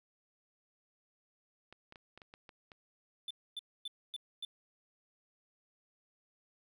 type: clicks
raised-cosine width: 0.3 ms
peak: -36 dBFS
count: 8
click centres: 1.726 / 1.924 / 1.958 / 2.176 / 2.218 / 2.339 / 2.492 / 2.718 s
type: tone bursts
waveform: triangle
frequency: 3520 Hz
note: A7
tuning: in tune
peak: -37 dBFS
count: 5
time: 3.28-4.45 s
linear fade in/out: 2 ms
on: 26 ms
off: 260 ms
effects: none